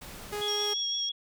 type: noise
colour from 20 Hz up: pink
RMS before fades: -44 dBFS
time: 0.01-0.42 s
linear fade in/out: 10 ms
type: tone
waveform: sawtooth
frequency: 415.3 Hz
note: G#4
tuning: in tune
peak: -28 dBFS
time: 0.32-0.74 s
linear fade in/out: 10 ms
type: tone with vibrato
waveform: sine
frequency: 3322 Hz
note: G#7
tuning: in tune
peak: -30 dBFS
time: 0.41-1.12 s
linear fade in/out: 10 ms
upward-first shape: sine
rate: 5.9 Hz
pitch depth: 18 cents each way
type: tone with tremolo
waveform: sine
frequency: 5588 Hz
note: F8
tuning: in tune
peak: -31 dBFS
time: 0.48-1.09 s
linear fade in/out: 2 ms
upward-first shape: triangle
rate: 9.5 Hz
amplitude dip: 25%
effects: none